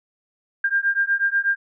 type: beating tone pair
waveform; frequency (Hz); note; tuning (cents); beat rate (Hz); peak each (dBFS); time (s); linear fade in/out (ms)
sine; 1596 / 1604.2; G6 / G6; +31 / +40; 8.2; -21; 0.64-1.56; 5
effects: none